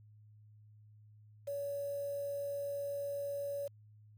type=tone with quantisation; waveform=sine; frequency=566 Hz; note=C#5; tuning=36 cents sharp; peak=-36 dBFS; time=1.47-3.68 s; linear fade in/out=10 ms; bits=9; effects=added 106 Hz sine -57 dBFS peak until 4.17 s